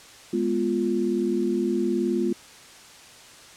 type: chord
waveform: sine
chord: F diminished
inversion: first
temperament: equal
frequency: 207.7 / 246.9 / 349.2 Hz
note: Ab3 / Cb4 / F4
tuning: 0 / 0 / 0 cents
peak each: -27 / -27 / -24 dBFS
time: 0.33-2.33 s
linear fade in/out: 5 ms
effects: white hiss -47 dBFS RMS until 3.56 s + low-pass 8000 Hz 12 dB/octave